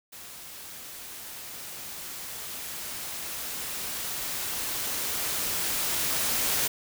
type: noise with level ramp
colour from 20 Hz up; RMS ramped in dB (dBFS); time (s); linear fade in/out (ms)
white; -44 to -26; 0.12-6.68; 10
effects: none